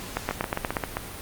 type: two click trains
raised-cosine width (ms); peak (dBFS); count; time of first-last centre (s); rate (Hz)
0.5; -11 / -9; 6 / 6; 0.31-0.97 / 0.17-0.768; 7.58 / 8.36
effects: pink hiss -38 dBFS RMS until 1.21 s + Opus 48 kbps